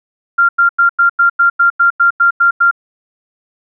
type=tone bursts; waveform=sine; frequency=1389 Hz; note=F6; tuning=10 cents flat; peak=-6 dBFS; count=12; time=0.38-2.712 s; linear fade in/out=10 ms; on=110 ms; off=92 ms; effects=none